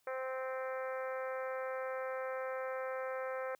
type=harmonic tone; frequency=260.8 Hz; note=C4; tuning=5 cents flat; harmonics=2 / 3 / 4 / 5 / 6 / 7 / 8 / 9; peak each=-38 / -48 / -48 / -46 / -49 / -51 / -54 / -57 dBFS; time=0.07-3.55 s; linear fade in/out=2 ms; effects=white hiss -75 dBFS RMS until 3.59 s + high-pass 80 Hz 12 dB/octave